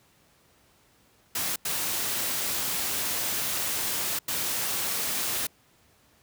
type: noise bursts at uneven times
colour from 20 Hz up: white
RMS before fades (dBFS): -29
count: 3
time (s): 1.35-1.56 / 1.65-4.19 / 4.28-5.47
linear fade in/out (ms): 5
effects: pink hiss -62 dBFS RMS until 6.22 s + high-pass 60 Hz 12 dB/octave